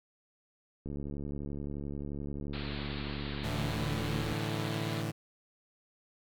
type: click train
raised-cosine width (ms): 3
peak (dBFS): -27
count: 249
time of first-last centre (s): 0.86-4.329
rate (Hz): 71.5
type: low-pass noise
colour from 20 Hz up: white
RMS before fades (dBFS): -44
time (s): 2.53-5.02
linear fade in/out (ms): 5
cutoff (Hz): 4400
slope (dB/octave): 96
type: chord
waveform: sawtooth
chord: A suspended fourth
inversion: none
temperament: equal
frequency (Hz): 110 / 146.83 / 164.81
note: A2 / D3 / E3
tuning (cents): 0 / 0 / 0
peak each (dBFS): -32 / -34 / -35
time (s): 3.43-5.12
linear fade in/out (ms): 20
effects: none